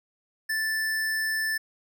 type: tone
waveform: square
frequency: 1760 Hz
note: A6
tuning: in tune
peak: -26 dBFS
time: 0.49-1.58 s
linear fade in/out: 10 ms
effects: none